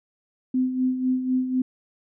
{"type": "tone with tremolo", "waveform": "sine", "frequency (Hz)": 256.3, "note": "C4", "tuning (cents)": -36, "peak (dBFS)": -18, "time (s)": [0.54, 1.62], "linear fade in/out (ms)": 5, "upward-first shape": "sine", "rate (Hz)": 4, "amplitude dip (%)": 60, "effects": []}